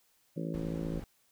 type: harmonic tone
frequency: 55.2 Hz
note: A1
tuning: 6 cents sharp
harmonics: 3 / 4 / 5 / 6 / 7 / 8 / 9 / 10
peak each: -36 / -43 / -41 / -42 / -48 / -48 / -47 / -46 dBFS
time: 0.36-1 s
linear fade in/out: 10 ms
type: noise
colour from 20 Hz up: brown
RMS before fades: -43 dBFS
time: 0.54-1.04 s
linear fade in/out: 0 ms
effects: white hiss -70 dBFS RMS until 1.31 s